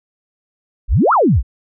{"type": "exponential two-way sweep", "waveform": "sine", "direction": "up then down", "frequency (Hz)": [33.24, 1437, 43.98], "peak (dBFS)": -9, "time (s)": [0.88, 1.43], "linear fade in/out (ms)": 50, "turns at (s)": 1.13, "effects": []}